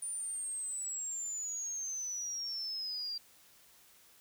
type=exponential sweep; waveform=sine; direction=down; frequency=9397 to 4721 Hz; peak=-36 dBFS; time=0.02-3.18 s; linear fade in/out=5 ms; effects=white hiss -62 dBFS RMS until 4.2 s